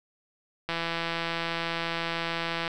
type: click train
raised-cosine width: 0.3 ms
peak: -14 dBFS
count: 333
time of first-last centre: 0.69-2.678 s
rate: 167 Hz
effects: none